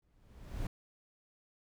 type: noise with exponential growth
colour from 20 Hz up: brown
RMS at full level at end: -35 dBFS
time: 0.02-0.67 s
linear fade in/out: 5 ms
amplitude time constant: 140 ms
effects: none